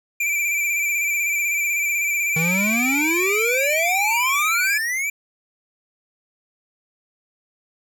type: tone with vibrato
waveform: square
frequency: 2348 Hz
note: D7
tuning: 1 cent flat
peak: -20 dBFS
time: 0.2-4.78 s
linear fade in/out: 5 ms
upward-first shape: square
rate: 16 Hz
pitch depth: 31 cents each way
type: exponential sweep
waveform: square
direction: up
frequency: 155.56 to 2379 Hz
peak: -22 dBFS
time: 2.36-5.1 s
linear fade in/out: 5 ms
effects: none